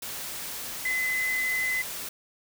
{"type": "tone in noise", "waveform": "sine", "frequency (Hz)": 2028, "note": "B6", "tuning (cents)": 45, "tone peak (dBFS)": -25, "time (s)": [0.85, 1.82], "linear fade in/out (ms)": 5, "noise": "white", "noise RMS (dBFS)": -36, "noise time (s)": [0.02, 2.09], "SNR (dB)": 8, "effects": []}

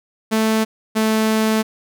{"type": "tone pair in turn", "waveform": "sawtooth", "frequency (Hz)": [220, 219], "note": ["A3", "A3"], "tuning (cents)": [0, -8], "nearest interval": "unison", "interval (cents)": 8, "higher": "first", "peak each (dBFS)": -11, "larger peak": "neither", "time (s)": [[0.31, 0.65], [0.95, 1.63]], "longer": "second", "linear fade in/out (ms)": 20, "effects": []}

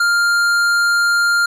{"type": "tone with tanh clipping", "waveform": "sine", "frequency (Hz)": 1400, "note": "F6", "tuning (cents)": 4, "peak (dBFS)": -14, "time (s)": [0, 1.46], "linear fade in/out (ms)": 5, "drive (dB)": 14, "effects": []}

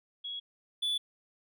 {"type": "tone pair in turn", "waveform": ["sine", "triangle"], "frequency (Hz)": [3335, 3458], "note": ["G#7", "A7"], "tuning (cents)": [7, -31], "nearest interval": "minor second", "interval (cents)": 62, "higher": "second", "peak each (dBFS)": [-36, -27], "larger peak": "second", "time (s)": [[0.24, 0.4], [0.82, 0.98]], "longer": "neither", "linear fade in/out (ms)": 10, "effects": []}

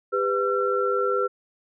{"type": "tone cluster", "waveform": "sine", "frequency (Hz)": [399.4, 498.9, 1354], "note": ["G4", "B4", "E6"], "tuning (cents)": [32, 17, 46], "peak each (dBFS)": -25, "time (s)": [0.12, 1.28], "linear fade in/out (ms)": 20, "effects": []}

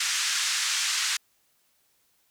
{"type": "band-pass noise", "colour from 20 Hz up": "white", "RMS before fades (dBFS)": -27, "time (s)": [0, 1.17], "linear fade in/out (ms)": 5, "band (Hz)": [1300, 7400], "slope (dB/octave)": 24, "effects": ["white hiss -68 dBFS RMS until 2.3 s"]}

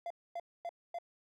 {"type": "tone bursts", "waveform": "triangle", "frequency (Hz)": 687, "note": "F5", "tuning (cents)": -29, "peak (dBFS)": -35, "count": 4, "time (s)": [0.06, 0.986], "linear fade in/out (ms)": 2, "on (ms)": 44, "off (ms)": 250, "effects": []}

